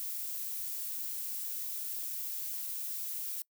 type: noise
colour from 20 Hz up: violet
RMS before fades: -38 dBFS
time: 0-3.42 s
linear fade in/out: 0 ms
effects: noise-tail reverb RT60 0.1 s tail -24 dB re dry